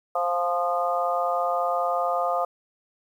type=harmonic tone with a mistuned harmonic; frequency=175.1 Hz; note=F3; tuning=5 cents sharp; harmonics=3 / 4 / 5 / 6 / 7; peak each=-28 / -25 / -33 / -34 / -28 dBFS; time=0.15-2.45 s; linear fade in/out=5 ms; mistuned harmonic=5; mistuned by=-22 cents; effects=9-bit